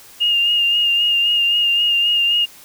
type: tone with vibrato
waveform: sine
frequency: 2828 Hz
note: F7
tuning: 21 cents sharp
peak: -13 dBFS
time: 0.2-2.46 s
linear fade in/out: 20 ms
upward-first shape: sine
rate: 3.8 Hz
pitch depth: 26 cents each way
effects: white hiss -43 dBFS RMS until 2.64 s